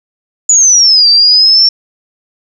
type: exponential two-way sweep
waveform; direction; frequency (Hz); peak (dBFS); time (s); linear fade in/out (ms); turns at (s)
sine; down then up; 6970 to 4629 to 5470; -3; 0.49-1.69; 5; 1.09
effects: none